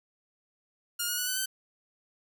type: tone with pitch steps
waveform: 5% pulse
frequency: 1419 / 1447.1 / 1475.8 / 1505.1 / 1535 Hz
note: F6 / F#6 / F#6 / F#6 / G6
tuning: +27 / -39 / -5 / +29 / -37 cents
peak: -18 dBFS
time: 0.99-1.46 s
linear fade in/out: 10 ms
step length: 94 ms
effects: none